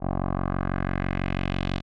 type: tone with low-pass filter sweep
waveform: 10% pulse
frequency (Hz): 46.04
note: F#1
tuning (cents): -8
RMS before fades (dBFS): -27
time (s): 0-1.82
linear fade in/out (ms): 50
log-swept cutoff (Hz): 820 to 3800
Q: 2
effects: none